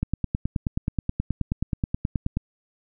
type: click train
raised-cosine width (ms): 5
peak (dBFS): -11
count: 23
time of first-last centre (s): 0.03-2.37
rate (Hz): 9.4
effects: none